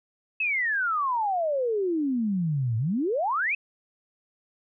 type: exponential two-way sweep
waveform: sine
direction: down then up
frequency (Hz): 2642 to 108 to 2642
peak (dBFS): -23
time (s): 0.4-3.55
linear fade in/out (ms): 5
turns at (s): 2.77
effects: none